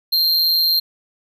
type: tone with amplitude modulation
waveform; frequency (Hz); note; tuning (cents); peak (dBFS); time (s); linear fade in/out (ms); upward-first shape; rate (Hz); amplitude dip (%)
square; 4186; C8; 0; -12; 0.12-0.8; 10; sine; 165; 55
effects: none